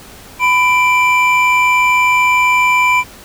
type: tone pair together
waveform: triangle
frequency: 1000 / 2351 Hz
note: B5 / D7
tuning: +21 / +1 cents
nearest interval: octave + minor third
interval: 1480 cents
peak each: -10 dBFS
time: 0.39-3.04 s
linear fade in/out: 50 ms
effects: pink hiss -37 dBFS RMS until 3.24 s